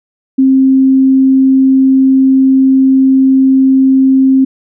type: tone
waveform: sine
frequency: 265.4 Hz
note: C4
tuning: 25 cents sharp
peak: -4 dBFS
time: 0.38-4.45 s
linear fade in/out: 10 ms
effects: none